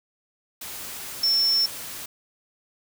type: tone in noise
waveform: sine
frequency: 5400 Hz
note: E8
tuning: 41 cents sharp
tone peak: -18 dBFS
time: 1.23-1.66 s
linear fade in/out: 5 ms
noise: white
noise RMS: -36 dBFS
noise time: 0.61-2.06 s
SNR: +15 dB
effects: none